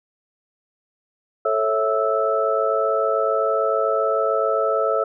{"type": "tone cluster", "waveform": "sine", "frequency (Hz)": [439.3, 548, 655, 1313], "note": ["A4", "C#5", "E5", "E6"], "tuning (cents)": [-3, -20, -11, -7], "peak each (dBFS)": -23, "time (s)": [1.45, 5.04], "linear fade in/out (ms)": 5, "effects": []}